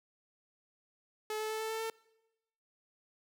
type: tone with pitch steps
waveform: sawtooth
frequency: 430.4 / 433.9 / 437.4 / 441 / 444.5 / 448.2 Hz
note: A4 / A4 / A4 / A4 / A4 / A4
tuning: -38 / -24 / -10 / +4 / +18 / +32 cents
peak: -31 dBFS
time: 1.3-1.9 s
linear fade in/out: 2 ms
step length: 100 ms
effects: noise-tail reverb RT60 1.0 s tail -24 dB re dry